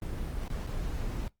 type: noise with dropouts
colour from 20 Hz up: brown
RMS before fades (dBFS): -34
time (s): 0.02-1.28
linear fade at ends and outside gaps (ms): 1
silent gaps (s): 0.48-0.501 / 0.666-0.671
effects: noise-tail reverb RT60 0.2 s tail -23 dB re dry + Opus 24 kbps